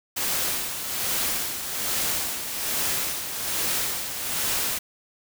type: noise with tremolo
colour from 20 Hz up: white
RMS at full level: -25 dBFS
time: 0.16-4.79 s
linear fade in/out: 10 ms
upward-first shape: sine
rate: 1.2 Hz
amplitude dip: 55%
effects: none